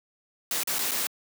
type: noise with dropouts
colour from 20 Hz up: white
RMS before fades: -28 dBFS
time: 0.51-1.07 s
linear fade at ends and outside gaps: 2 ms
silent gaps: 0.634-0.673 / 0.785-0.79 / 0.911-0.916 s
effects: high-pass 200 Hz 12 dB/octave